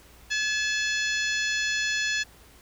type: harmonic tone with a mistuned harmonic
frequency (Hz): 854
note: G#5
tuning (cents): +48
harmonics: 2 / 3 / 4 / 5 / 6 / 7 / 8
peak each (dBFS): -27 / -31 / -33 / -35 / -37 / -38 / -39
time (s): 0.3-2.24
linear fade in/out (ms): 20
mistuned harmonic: 3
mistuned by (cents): +38
effects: added 58 Hz sine -54 dBFS peak until 2.61 s + pink hiss -54 dBFS RMS until 2.61 s

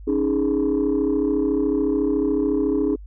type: chord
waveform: sine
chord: C# suspended second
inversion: none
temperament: equal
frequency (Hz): 277.2 / 311.1 / 415.3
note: C#4 / D#4 / G#4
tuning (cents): 0 / 0 / 0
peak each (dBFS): -21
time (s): 0.07-2.96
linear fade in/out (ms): 10
effects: tanh soft clip ceiling -13 dBFS + added 50 Hz sine -36 dBFS peak until 3.06 s

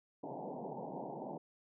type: band-pass noise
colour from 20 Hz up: white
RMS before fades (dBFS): -44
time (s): 0.23-1.38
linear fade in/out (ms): 5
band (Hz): 130 to 910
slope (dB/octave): 96
effects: none

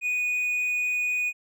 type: tone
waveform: triangle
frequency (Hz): 2474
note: D#7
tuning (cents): -10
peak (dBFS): -22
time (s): 0.01-1.33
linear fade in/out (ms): 50
effects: none

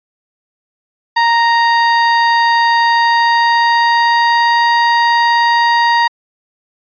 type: tone with pitch glide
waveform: 30% pulse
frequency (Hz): 932 to 939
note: A#5 to A#5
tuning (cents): -1 to +12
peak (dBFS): -6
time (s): 1.16-6.08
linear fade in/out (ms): 10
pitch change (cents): +13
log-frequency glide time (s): 2.81-4.66
effects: resampled to 11025 Hz

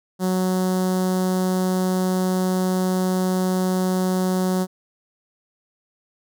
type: tone with notch filter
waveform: sawtooth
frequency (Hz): 185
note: F#3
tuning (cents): 0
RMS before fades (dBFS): -21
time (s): 0.19-4.67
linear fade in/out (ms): 50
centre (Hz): 2400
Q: 0.59
effects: none

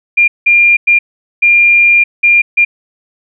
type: tone bursts at uneven times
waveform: sine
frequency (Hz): 2400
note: D7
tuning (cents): +37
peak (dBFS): -4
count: 6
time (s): 0.17-0.28 / 0.46-0.77 / 0.87-0.99 / 1.42-2.04 / 2.23-2.42 / 2.57-2.65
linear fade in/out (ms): 10
effects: none

